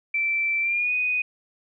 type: tone with pitch glide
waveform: sine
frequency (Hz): 2335 to 2488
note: D7 to D#7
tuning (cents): -11 to -1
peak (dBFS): -21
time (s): 0.14-1.22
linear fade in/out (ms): 5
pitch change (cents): +110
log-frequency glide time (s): 0.61-0.93
effects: none